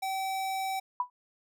square tone, 768 Hz, G5, 36 cents flat, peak -31 dBFS, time 0.02-0.8 s, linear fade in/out 10 ms
sine tone with exponential decay, 987.8 Hz, B5, in tune, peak -22 dBFS, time 1-1.1 s, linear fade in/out 2 ms, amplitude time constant 20 ms
effects none

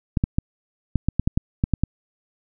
clicks, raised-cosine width 5 ms, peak -6 dBFS, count 11, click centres 0.172 / 0.239 / 0.385 / 0.957 / 1.086 / 1.196 / 1.275 / 1.375 / 1.639 / 1.737 / 1.836 s, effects none

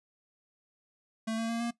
square tone with pitch steps, 222.9 / 226.9 / 231 / 235.2 Hz, A3 / A#3 / A#3 / A#3, +23 / -47 / -16 / +16 cents, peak -31 dBFS, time 1.27-1.71 s, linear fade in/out 10 ms, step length 110 ms, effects noise-tail reverb RT60 0.1 s tail -17 dB re dry + resampled to 24000 Hz

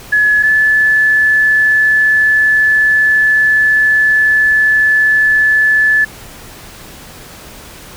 sine tone pair in turn, 1700 / 1732.7 Hz, G#6 / A6, +40 / -27 cents, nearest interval unison, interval 33 cents, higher second, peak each -7 dBFS, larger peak neither, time 0.12-0.43 / 0.43-6.05 s, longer second, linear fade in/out 10 ms, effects pink hiss -34 dBFS RMS until 7.96 s

